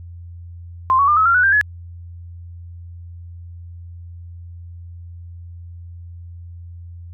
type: tone with pitch steps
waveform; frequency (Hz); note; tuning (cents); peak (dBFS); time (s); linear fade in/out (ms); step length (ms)
sine; 1045 / 1120 / 1200.4 / 1286.5 / 1378.9 / 1477.9 / 1583.9 / 1697.6; C6 / C#6 / D6 / E6 / F6 / F#6 / G6 / G#6; -2 / +18 / +38 / -43 / -22 / -2 / +17 / +38; -11; 0.9-1.612; 0; 89
effects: added 86 Hz sine -33 dBFS peak until 7.13 s